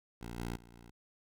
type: tone with level steps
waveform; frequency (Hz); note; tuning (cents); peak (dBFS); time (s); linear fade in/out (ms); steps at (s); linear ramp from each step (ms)
10% pulse; 58.5; A#1; +7; -34 / -29 / -47 / -45; 0.21-0.91; 5; 0.38 / 0.56 / 0.73; 5
effects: none